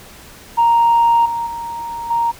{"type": "tone with level steps", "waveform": "sine", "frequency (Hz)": 932.3, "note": "A#5", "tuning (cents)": 0, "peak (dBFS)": [-8, -18, -23, -13], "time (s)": [0.57, 2.32], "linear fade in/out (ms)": 20, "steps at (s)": [1.25, 1.46, 2.1], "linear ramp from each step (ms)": 10, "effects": ["tanh soft clip ceiling -6 dBFS", "pink hiss -40 dBFS RMS until 2.39 s"]}